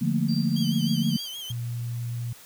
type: chord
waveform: sine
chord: Bb major seventh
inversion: first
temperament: equal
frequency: 146.83 / 174.61 / 220 / 233.1 Hz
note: D3 / F3 / A3 / Bb3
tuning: 0 / 0 / 0 / 0 cents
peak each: -27 dBFS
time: 0.01-1.17 s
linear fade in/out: 10 ms
type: tone with tremolo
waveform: sine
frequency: 4699 Hz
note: D8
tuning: in tune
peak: -34 dBFS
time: 0.28-1.29 s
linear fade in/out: 10 ms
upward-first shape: sine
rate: 3.6 Hz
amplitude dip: 65%
type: tone with vibrato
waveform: 40% pulse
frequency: 3158 Hz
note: G7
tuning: 12 cents sharp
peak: -33 dBFS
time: 0.56-1.52 s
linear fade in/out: 5 ms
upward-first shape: sine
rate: 6.4 Hz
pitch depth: 76 cents each way
type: tone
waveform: sine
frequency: 118.8 Hz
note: A#2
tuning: 33 cents sharp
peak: -28 dBFS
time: 1.5-2.33 s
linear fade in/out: 5 ms
effects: white hiss -49 dBFS RMS until 2.45 s